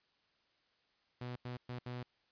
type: tone bursts at uneven times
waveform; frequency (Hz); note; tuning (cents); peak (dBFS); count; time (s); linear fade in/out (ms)
sawtooth; 123.47; B2; 0; -37; 4; 1.21-1.36 / 1.45-1.57 / 1.69-1.79 / 1.86-2.03; 5
effects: white hiss -75 dBFS RMS until 2.31 s + resampled to 11025 Hz